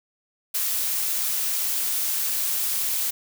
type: noise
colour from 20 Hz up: blue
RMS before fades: -25 dBFS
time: 0.54-3.11 s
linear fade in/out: 10 ms
effects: none